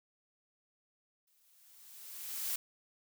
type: noise with exponential growth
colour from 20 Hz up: blue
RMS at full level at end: -34 dBFS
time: 1.27-2.56 s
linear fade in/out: 5 ms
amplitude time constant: 280 ms
effects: none